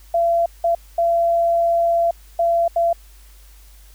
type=tone bursts at uneven times; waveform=sine; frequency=679 Hz; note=F5; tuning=49 cents flat; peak=-14 dBFS; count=5; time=0.14-0.46 / 0.64-0.75 / 0.98-2.11 / 2.39-2.68 / 2.76-2.93 s; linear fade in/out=5 ms; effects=added 50 Hz sine -43 dBFS peak until 3.94 s + white hiss -52 dBFS RMS until 3.94 s